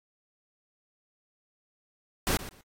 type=noise with echo; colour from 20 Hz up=pink; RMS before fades=-27 dBFS; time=2.27-2.37 s; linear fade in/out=0 ms; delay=120 ms; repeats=2; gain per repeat=-15 dB; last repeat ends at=2.61 s; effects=AAC 48 kbps